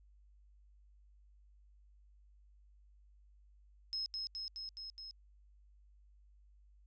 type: tone with echo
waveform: sine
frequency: 5160 Hz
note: E8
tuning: 38 cents flat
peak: -36 dBFS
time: 3.93-4.06 s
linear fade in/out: 0 ms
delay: 210 ms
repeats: 5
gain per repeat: -2 dB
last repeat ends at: 5.11 s
effects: added 50 Hz sine -61 dBFS peak until 6.86 s + resampled to 16000 Hz

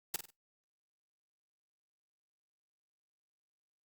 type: noise with echo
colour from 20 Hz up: white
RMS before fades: -34 dBFS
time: 0.14-0.16 s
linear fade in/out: 2 ms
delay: 48 ms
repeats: 3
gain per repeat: -9 dB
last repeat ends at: 0.304 s
effects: noise-tail reverb RT60 0.2 s tail -22 dB re dry + Opus 48 kbps

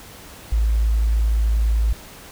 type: tone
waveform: sine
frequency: 55 Hz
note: A1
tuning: in tune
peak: -15 dBFS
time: 0.52-1.93 s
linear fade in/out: 5 ms
effects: pink hiss -41 dBFS RMS until 2.31 s

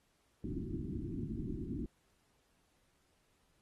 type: low-pass noise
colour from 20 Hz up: white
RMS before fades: -40 dBFS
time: 0.44-1.86 s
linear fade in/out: 2 ms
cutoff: 360 Hz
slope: 96 dB/octave
effects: pink hiss -75 dBFS RMS until 3.61 s + AAC 32 kbps

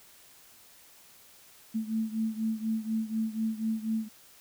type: beating tone pair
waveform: sine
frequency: 220 / 224.1 Hz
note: A3 / A3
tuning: 0 / +32 cents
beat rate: 4.1 Hz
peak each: -30 / -33 dBFS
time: 1.74-4.09 s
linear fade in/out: 20 ms
effects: white hiss -56 dBFS RMS until 4.4 s

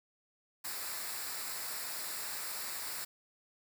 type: noise with comb filter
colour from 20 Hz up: white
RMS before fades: -40 dBFS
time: 0.64-3.05 s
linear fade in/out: 10 ms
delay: 0.32 ms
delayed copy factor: -0.6
effects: none

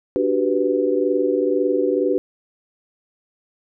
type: chord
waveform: sine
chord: G major seventh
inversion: second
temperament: equal with one note detuned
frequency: 293.7 / 370 / 392 / 495.3 Hz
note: D4 / F#4 / G4 / B4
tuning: 0 / 0 / 0 / +5 cents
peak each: -23 / -22 / -22 / -21 dBFS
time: 0.16-2.18 s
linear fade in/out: 0 ms
effects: none

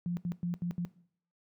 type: tone bursts at uneven times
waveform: sine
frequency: 174.61 Hz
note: F3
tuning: in tune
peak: -30 dBFS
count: 5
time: 0.06-0.17 / 0.25-0.32 / 0.43-0.54 / 0.62-0.71 / 0.78-0.85 s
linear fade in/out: 0 ms
effects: noise-tail reverb RT60 0.6 s tail -19 dB re dry + high-pass 80 Hz 12 dB/octave

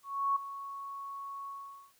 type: tone with ADSR envelope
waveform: sine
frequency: 1108.7 Hz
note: C#6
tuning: in tune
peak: -25 dBFS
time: 0.03-1.93 s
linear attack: 330 ms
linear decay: 7 ms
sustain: -14 dB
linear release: 450 ms
effects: white hiss -67 dBFS RMS until 1.99 s

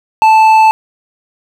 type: tone with hard clipping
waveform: sine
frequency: 878 Hz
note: A5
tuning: 4 cents flat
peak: -5 dBFS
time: 0.22-0.71 s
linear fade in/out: 0 ms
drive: 6 dB
effects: none

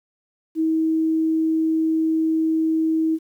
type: tone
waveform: sine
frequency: 320 Hz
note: D#4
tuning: 49 cents sharp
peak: -17 dBFS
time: 0.55-3.19 s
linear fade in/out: 50 ms
effects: 9-bit

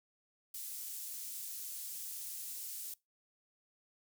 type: high-pass noise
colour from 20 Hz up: pink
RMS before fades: -44 dBFS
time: 0.54-2.94 s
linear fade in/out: 5 ms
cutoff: 8700 Hz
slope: 12 dB/octave
effects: noise-tail reverb RT60 0.2 s tail -22 dB re dry

